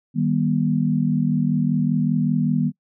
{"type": "chord", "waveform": "sine", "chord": "Eb augmented", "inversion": "none", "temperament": "equal with one note detuned", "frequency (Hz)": [155.56, 196, 241], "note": ["Eb3", "G3", "B3"], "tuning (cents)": [0, 0, -42], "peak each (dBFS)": [-21, -23, -21], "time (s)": [0.14, 2.72], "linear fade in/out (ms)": 50, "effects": ["noise-tail reverb RT60 0.1 s tail -23 dB re dry"]}